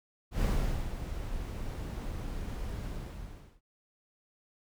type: noise with ADSR envelope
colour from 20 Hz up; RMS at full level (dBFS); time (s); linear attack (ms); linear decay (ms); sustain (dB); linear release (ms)
brown; -27; 0.31-3.61; 110; 460; -10; 750
effects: none